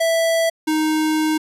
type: tone pair in turn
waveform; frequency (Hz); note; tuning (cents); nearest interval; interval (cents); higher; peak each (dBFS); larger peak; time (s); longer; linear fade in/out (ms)
square; 659.3 / 311.1; E5 / D#4; 0 / 0; octave + minor second; 1300; first; -16 / -17; first; 0-0.5 / 0.67-1.38; second; 10
effects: resampled to 32000 Hz